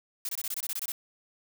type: noise bursts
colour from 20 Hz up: blue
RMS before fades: -33 dBFS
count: 11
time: 0.25-0.92 s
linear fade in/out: 2 ms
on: 40 ms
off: 23 ms
effects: none